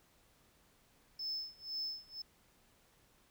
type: tone with tremolo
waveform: triangle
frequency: 5250 Hz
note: E8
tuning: 8 cents flat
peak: -35 dBFS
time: 1.19-2.22 s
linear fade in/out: 5 ms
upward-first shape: sine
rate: 2 Hz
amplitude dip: 95%
effects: pink hiss -69 dBFS RMS until 3.3 s